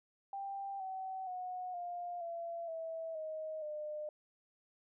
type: tone with pitch steps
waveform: sine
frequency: 789 / 759.5 / 731.1 / 703.7 / 677.4 / 652.1 / 627.7 / 604.2 Hz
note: G5 / F#5 / F#5 / F5 / E5 / E5 / D#5 / D5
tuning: +11 / +45 / -21 / +13 / +47 / -19 / +15 / +49 cents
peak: -39 dBFS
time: 0.33-4.09 s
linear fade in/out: 2 ms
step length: 470 ms
effects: none